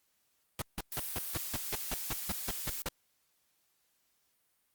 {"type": "noise bursts", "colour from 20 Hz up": "pink", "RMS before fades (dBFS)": -35, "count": 13, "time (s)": [0.59, 2.887], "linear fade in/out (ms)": 2, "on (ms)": 29, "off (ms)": 160}
{"type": "noise", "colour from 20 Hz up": "blue", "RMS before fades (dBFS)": -39, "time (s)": [0.92, 2.82], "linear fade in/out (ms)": 0}
{"effects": ["white hiss -75 dBFS RMS until 4.74 s", "Opus 48 kbps"]}